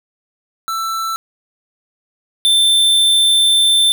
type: tone pair in turn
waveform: square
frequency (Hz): 1331 / 3553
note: E6 / A7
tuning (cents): +16 / +16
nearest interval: octave + perfect fourth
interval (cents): 1700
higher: second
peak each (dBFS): -19 / -10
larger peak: second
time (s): 0.68-1.16 / 2.45-3.92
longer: second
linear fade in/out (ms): 0
effects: none